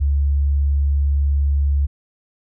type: tone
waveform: sine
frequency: 70.7 Hz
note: C#2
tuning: 35 cents sharp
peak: -14 dBFS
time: 0-1.87 s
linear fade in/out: 20 ms
effects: none